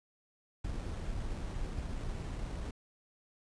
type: noise with sample-and-hold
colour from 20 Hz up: brown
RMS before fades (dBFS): -38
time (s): 0.64-2.71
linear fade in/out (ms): 5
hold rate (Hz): 4900
effects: resampled to 22050 Hz